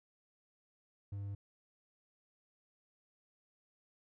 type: tone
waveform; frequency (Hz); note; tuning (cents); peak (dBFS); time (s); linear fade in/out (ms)
triangle; 100; G2; +35; -37; 1.12-1.35; 5
effects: none